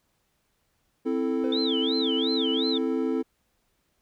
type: chord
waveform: triangle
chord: A minor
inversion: first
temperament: equal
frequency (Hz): 261.6 / 329.6 / 440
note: C4 / E4 / A4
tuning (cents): 0 / 0 / 0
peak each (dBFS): -25 / -27 / -27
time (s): 1.05-3.23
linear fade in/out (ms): 20
type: tone with exponential decay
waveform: triangle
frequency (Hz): 508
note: B4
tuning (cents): +49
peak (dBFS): -27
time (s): 1.44-1.88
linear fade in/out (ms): 0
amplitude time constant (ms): 94
type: tone with vibrato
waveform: sine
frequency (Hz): 3487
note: A7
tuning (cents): -16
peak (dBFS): -27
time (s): 1.52-2.78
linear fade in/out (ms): 5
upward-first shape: sine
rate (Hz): 2.8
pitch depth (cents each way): 290
effects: pink hiss -72 dBFS RMS until 4.01 s